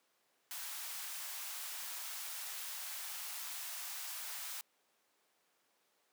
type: high-pass noise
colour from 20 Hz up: white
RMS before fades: -44 dBFS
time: 0.51-4.61 s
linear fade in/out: 0 ms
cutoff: 710 Hz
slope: 24 dB/octave
effects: pink hiss -75 dBFS RMS until 6.12 s + high-pass 400 Hz 12 dB/octave